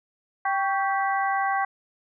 harmonic tone with a mistuned harmonic, 392 Hz, G4, in tune, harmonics 2 / 3 / 4 / 5, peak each -24 / -28 / -30 / -32 dBFS, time 0.45-1.65 s, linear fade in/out 5 ms, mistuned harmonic 3, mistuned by -81 cents, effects none

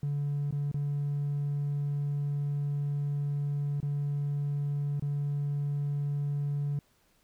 triangle tone with dropouts, 143.7 Hz, D3, 37 cents flat, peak -25 dBFS, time 0.03-6.79 s, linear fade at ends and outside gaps 2 ms, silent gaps 0.509-0.525 / 0.715-0.743 / 3.803-3.828 / 4.997-5.023 s, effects tanh soft clip ceiling -24 dBFS + pink hiss -68 dBFS RMS until 7.23 s

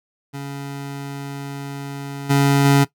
25% pulse tone with level steps, 140 Hz, C#3, 18 cents sharp, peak -24 / -9 / -7 dBFS, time 0.33-2.85 s, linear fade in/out 20 ms, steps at 2.29 / 2.64 s, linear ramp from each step 20 ms, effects noise-tail reverb RT60 0.1 s tail -17 dB re dry

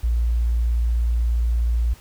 sine tone, 58.27 Hz, A#1, in tune, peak -17 dBFS, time 0.03-1.94 s, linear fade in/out 10 ms, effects pink hiss -49 dBFS RMS until 2 s

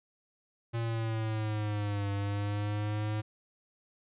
square linear two-way sweep, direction down then up, 116.54 to 100 to 107.4 Hz, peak -31 dBFS, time 0.73-3.22 s, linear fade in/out 20 ms, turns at 2.11 s, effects resampled to 8000 Hz

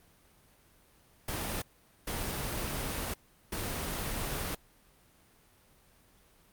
pink noise bursts at uneven times, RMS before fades -35 dBFS, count 3, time 1.28-1.62 / 2.07-3.14 / 3.52-4.55 s, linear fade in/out 5 ms, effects pink hiss -63 dBFS RMS until 6.52 s + Opus 32 kbps

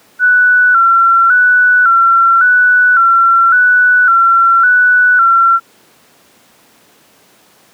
sine tone with vibrato, 1420 Hz, F6, 28 cents sharp, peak -5 dBFS, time 0.19-5.6 s, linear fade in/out 50 ms, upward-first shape square, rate 0.9 Hz, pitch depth 75 cents each way, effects pink hiss -47 dBFS RMS until 7.73 s + high-pass 200 Hz 12 dB/octave

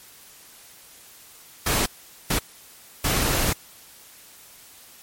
pink noise bursts at uneven times, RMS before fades -22 dBFS, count 3, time 1.66-1.86 / 2.3-2.39 / 3.04-3.53 s, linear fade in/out 5 ms, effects white hiss -48 dBFS RMS until 5.02 s + MP3 64 kbps

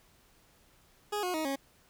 20% pulse tone with pitch steps, 415.3 / 361.5 / 314.7 / 274 Hz, G#4 / F#4 / D#4 / C#4, 0 / -40 / +20 / -20 cents, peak -26 dBFS, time 1.12-1.56 s, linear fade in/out 10 ms, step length 110 ms, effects pink hiss -64 dBFS RMS until 1.89 s

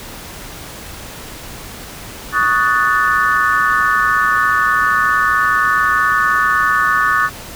sine chord, D# half-diminished seventh, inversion third, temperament equal with one note detuned, 1124.2 / 1244.5 / 1480 / 1760 Hz, C#6 / D#6 / F#6 / A6, +24 / 0 / 0 / 0 cents, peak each -17 dBFS, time 2.32-7.3 s, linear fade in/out 50 ms, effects pink hiss -32 dBFS RMS until 7.55 s

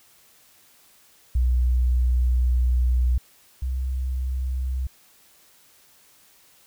sine tone pair in turn, 61.74 / 64.44 Hz, B1 / C2, 0 / -26 cents, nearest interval minor second, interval 74 cents, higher second, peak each -17 / -23 dBFS, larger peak first, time 1.35-3.18 / 3.62-4.87 s, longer first, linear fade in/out 5 ms, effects white hiss -56 dBFS RMS until 6.66 s

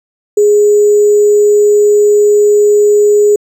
sine tone with sample-and-hold, 415.3 Hz, G#4, in tune, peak -4 dBFS, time 0.37-3.36 s, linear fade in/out 5 ms, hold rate 7350 Hz, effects low-pass 12000 Hz 12 dB/octave

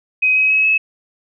sine tone with pitch steps, 2522 / 2542 / 2563 / 2584 Hz, D#7 / D#7 / E7 / E7, +23 / +36 / -49 / -35 cents, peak -11 dBFS, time 0.22-0.78 s, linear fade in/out 10 ms, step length 140 ms, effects none

